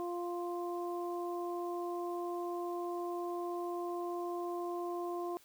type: harmonic tone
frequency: 349.2 Hz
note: F4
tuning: in tune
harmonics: 1 / 2 / 3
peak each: -37 / -42 / -44 dBFS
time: 0-5.37 s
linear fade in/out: 0 ms
effects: white hiss -63 dBFS RMS until 5.44 s